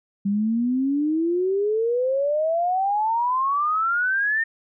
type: exponential sweep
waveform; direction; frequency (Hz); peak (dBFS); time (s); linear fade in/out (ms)
sine; up; 196 to 1832; -19; 0.25-4.44; 10
effects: none